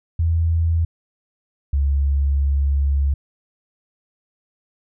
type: tone pair in turn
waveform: sine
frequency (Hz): 82.6 / 69.86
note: E2 / C#2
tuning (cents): +4 / +14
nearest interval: minor third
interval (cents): 290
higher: first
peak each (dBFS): -15 / -15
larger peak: neither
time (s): 0.19-0.85 / 1.73-3.14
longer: second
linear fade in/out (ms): 5
effects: none